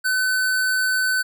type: tone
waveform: square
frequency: 1514 Hz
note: F#6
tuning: 39 cents sharp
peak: -19 dBFS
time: 0.04-1.23 s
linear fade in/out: 20 ms
effects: none